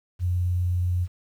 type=tone with vibrato; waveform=sine; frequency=89.2 Hz; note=F2; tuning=37 cents sharp; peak=-21 dBFS; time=0.19-1.08 s; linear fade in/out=50 ms; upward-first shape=square; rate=19 Hz; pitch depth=11 cents each way; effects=9-bit